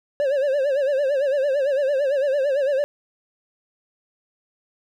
triangle tone with vibrato, 554.4 Hz, C#5, in tune, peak -16 dBFS, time 0.2-2.84 s, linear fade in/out 0 ms, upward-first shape sine, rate 8.9 Hz, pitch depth 110 cents each way, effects none

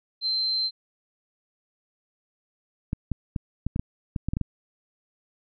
sine tone, 4113 Hz, C8, 30 cents flat, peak -23 dBFS, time 0.21-0.71 s, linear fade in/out 50 ms
clicks, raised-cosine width 5 ms, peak -14 dBFS, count 11, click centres 2.931 / 3.117 / 3.362 / 3.666 / 3.761 / 3.795 / 4.162 / 4.286 / 4.335 / 4.369 / 4.413 s
effects none

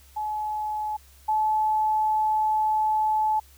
sine tone pair in turn, 853 / 862.9 Hz, G#5 / A5, +46 / -34 cents, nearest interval unison, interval 20 cents, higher second, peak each -26 / -20 dBFS, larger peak second, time 0.16-0.97 / 1.28-3.4 s, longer second, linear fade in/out 10 ms, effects added 68 Hz sine -52 dBFS peak until 3.57 s + white hiss -56 dBFS RMS until 3.57 s

